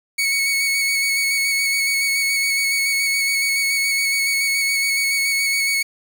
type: tone with vibrato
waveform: sawtooth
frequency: 2217 Hz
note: C#7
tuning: in tune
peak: -14 dBFS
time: 0.18-5.83 s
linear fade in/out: 10 ms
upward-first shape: square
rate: 7.1 Hz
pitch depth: 16 cents each way
effects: 7-bit